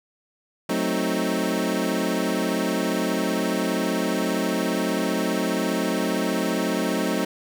25% pulse chord, F# diminished seventh, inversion none, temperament equal, 185 / 220 / 261.6 / 311.1 Hz, F#3 / A3 / C4 / Eb4, 0 / 0 / 0 / 0 cents, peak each -24 dBFS, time 0.69-7.25 s, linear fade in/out 5 ms, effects none

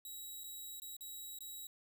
5% pulse tone with dropouts, 3868 Hz, B7, 37 cents flat, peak -38 dBFS, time 0.05-1.67 s, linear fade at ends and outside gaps 2 ms, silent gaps 0.436-0.44 / 0.8-0.819 / 0.967-1.008 / 1.388-1.406 s, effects none

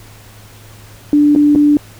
sine tone with dropouts, 293.7 Hz, D4, in tune, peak -6 dBFS, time 1.13-1.77 s, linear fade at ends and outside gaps 1 ms, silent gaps 1.351-1.36 / 1.551-1.558 s, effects added 106 Hz sine -39 dBFS peak until 1.99 s + pink hiss -41 dBFS RMS until 1.99 s

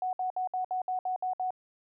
sine tone bursts, 740 Hz, F#5, in tune, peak -28 dBFS, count 9, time 0.02-1.506 s, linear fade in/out 2 ms, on 110 ms, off 62 ms, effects none

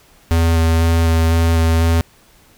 square tone with vibrato, 82.41 Hz, E2, in tune, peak -12 dBFS, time 0.31-2.01 s, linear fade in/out 0 ms, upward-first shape square, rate 2 Hz, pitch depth 11 cents each way, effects pink hiss -50 dBFS RMS until 2.57 s

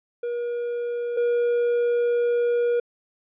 triangle tone pair in turn, 478.1 / 478.1 Hz, A#4 / A#4, +44 / +44 cents, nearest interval unison, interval 0 cents, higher neither, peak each -23 / -17 dBFS, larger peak second, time 0.23-1.17 / 1.17-2.8 s, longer second, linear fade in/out 5 ms, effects resampled to 8000 Hz

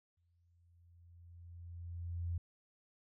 sine tone with exponential growth, 86 Hz, F2, 26 cents flat, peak -34 dBFS, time 0.17-2.38 s, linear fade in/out 5 ms, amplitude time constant 480 ms, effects none

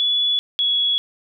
sine tone pair in turn, 3417 / 3364 Hz, G#7 / G#7, +49 / +22 cents, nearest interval unison, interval 27 cents, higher first, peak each -16 dBFS, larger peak neither, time 0-0.39 / 0.59-0.98 s, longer neither, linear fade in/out 0 ms, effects none

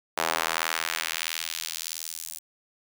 sawtooth tone with high-pass filter sweep, 81.5 Hz, E2, 19 cents flat, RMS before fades -31 dBFS, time 0.17-2.39 s, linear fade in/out 10 ms, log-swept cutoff 750 to 8500 Hz, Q 0.96, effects none

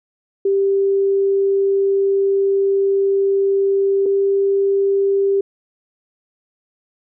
sine tone pair in turn, 393.1 / 394.6 Hz, G4 / G4, +5 / +11 cents, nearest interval unison, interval 6 cents, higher second, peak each -13 dBFS, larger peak neither, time 0.45-4.06 / 4.06-5.41 s, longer first, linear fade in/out 5 ms, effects none

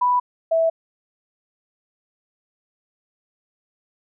sine tone pair in turn, 987.8 / 654.8 Hz, B5 / E5, 0 / -12 cents, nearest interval perfect fifth, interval 712 cents, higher first, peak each -15 dBFS, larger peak neither, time 0.01-0.2 / 0.51-0.7 s, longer neither, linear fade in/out 10 ms, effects none

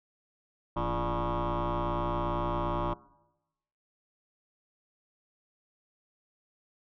sine tone with frequency modulation, 466.2 Hz, A#4, in tune, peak -25 dBFS, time 0.76-2.94 s, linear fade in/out 10 ms, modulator 125 Hz, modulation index 5.5, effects noise-tail reverb RT60 0.9 s tail -21 dB re dry + tanh soft clip ceiling -27 dBFS

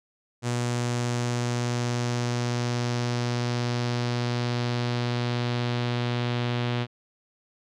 sawtooth tone with low-pass filter sweep, 121.1 Hz, B2, 34 cents flat, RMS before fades -27 dBFS, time 0.42-6.87 s, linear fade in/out 50 ms, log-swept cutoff 7600 to 3500 Hz, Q 2, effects none

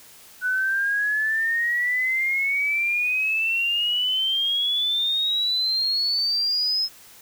sine exponential sweep, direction up, 1480 to 5180 Hz, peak -20 dBFS, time 0.41-6.89 s, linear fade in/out 50 ms, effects white hiss -48 dBFS RMS until 7.21 s

